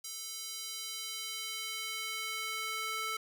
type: tone with high-pass filter sweep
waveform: square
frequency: 440 Hz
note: A4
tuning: in tune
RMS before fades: -39 dBFS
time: 0.04-3.17 s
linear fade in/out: 5 ms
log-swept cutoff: 5500 to 1400 Hz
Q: 1.2
effects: none